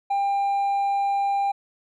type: tone with hard clipping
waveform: sine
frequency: 797 Hz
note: G5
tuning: 28 cents sharp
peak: -21 dBFS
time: 0.1-1.52 s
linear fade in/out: 10 ms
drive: 2 dB
effects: none

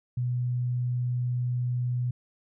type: tone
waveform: sine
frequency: 123.47 Hz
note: B2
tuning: in tune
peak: -25 dBFS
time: 0.17-2.11 s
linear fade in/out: 5 ms
effects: none

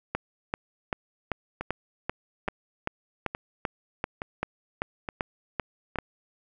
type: two click trains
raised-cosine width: 0.5 ms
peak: -12 / -17 dBFS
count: 16 / 6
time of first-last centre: 0.15-5.987 / 1.61-5.958 s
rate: 2.57 / 1.15 Hz
effects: none

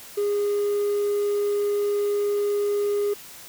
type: tone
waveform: triangle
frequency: 409.7 Hz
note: G#4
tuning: 24 cents flat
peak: -18 dBFS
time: 0.17-3.14 s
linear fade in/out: 10 ms
effects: tanh soft clip ceiling -15 dBFS + white hiss -43 dBFS RMS until 3.48 s

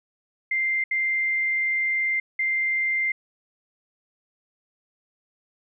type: tone bursts at uneven times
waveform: sine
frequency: 2093 Hz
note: C7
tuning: in tune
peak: -21 dBFS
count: 3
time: 0.51-0.84 / 0.91-2.2 / 2.39-3.12 s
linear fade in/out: 5 ms
effects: none

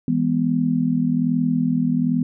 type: chord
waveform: sine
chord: E major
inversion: none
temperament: just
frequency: 164.81 / 206 / 247.2 Hz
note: E3 / G#3 / B3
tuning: 0 / -14 / +2 cents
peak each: -22 / -25 / -19 dBFS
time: 0.08-2.23 s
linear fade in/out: 2 ms
effects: none

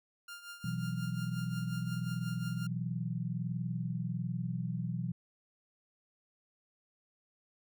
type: tone with tremolo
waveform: sawtooth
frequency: 1400 Hz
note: F6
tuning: 4 cents sharp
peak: -39 dBFS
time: 0.28-2.67 s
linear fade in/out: 5 ms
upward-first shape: triangle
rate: 5.6 Hz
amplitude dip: 75%
type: chord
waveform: sine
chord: B suspended fourth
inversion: none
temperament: equal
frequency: 123.47 / 164.81 / 185 Hz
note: B2 / E3 / F#3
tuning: 0 / 0 / 0 cents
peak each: -37 / -37 / -39 dBFS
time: 0.64-5.12 s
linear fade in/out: 5 ms
effects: none

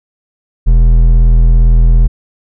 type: tone with hard clipping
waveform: triangle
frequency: 41.2 Hz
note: E1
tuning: in tune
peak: -5 dBFS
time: 0.66-2.08 s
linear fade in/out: 20 ms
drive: 11 dB
effects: none

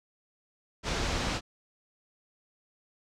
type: low-pass noise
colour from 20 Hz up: pink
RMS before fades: -31 dBFS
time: 0.83-1.41 s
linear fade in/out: 50 ms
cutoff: 6500 Hz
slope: 24 dB/octave
effects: none

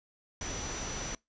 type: tone in noise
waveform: sine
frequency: 5920 Hz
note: F#8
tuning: in tune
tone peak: -41 dBFS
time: 0.41-1.15 s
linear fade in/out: 2 ms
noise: pink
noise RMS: -38 dBFS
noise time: 0.41-1.15 s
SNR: -6 dB
effects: noise-tail reverb RT60 0.2 s tail -25 dB re dry + resampled to 16000 Hz

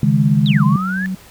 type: chord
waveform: sine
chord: C# suspended second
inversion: none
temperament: equal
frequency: 138.59 / 155.56 / 207.7 Hz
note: C#3 / D#3 / G#3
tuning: 0 / 0 / 0 cents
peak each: -15 dBFS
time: 0.03-0.76 s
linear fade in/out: 2 ms
type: exponential two-way sweep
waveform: sine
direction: down then up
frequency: 4013 to 1000 to 1765 Hz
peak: -21 dBFS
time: 0.46-1.06 s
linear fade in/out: 0 ms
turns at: 0.64 s
type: tone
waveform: sine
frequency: 187.6 Hz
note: F#3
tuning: 24 cents sharp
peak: -19 dBFS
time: 0.49-1.15 s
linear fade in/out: 5 ms
effects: pink hiss -43 dBFS RMS until 1.3 s

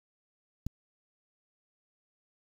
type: click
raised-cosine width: 5 ms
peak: -21 dBFS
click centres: 0.666 s
effects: 8-bit

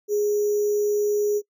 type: tone with sample-and-hold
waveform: sine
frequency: 415.3 Hz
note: G#4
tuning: in tune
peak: -19 dBFS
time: 0.08-1.42 s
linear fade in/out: 50 ms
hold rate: 6300 Hz
effects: noise-tail reverb RT60 0.1 s tail -24 dB re dry

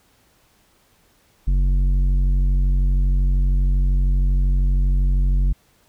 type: tone with tanh clipping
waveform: sine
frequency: 46.39 Hz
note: F#1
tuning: 5 cents sharp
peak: -16 dBFS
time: 1.47-5.53 s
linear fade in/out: 10 ms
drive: 9 dB
effects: pink hiss -59 dBFS RMS until 5.88 s

